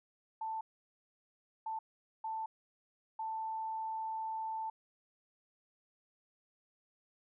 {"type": "tone bursts at uneven times", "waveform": "sine", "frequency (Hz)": 885, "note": "A5", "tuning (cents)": 10, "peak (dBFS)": -36, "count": 4, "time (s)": [[0.41, 0.61], [1.66, 1.79], [2.24, 2.46], [3.19, 4.7]], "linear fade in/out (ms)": 5, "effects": []}